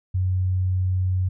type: tone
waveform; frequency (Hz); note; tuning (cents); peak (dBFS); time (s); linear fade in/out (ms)
sine; 92.5; F#2; 0; -19; 0.14-1.29; 10
effects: none